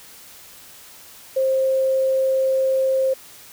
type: tone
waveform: sine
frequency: 529 Hz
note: C5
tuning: 19 cents sharp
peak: -16 dBFS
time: 1.36-3.14 s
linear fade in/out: 10 ms
effects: white hiss -44 dBFS RMS until 3.52 s